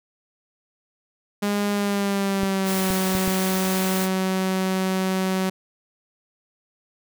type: tone with pitch glide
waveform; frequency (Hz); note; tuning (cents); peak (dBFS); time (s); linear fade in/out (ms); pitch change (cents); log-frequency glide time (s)
sawtooth; 204.2 to 188.34; G#3 to F#3; -29 to +31; -17; 1.42-5.5; 10; -140; 1.72-2.91
type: clicks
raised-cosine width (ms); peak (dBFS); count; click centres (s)
3; -15; 4; 2.433 / 2.904 / 3.151 / 3.278
type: noise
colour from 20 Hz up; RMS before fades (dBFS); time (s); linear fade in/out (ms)
white; -30; 2.64-4.09; 50
effects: none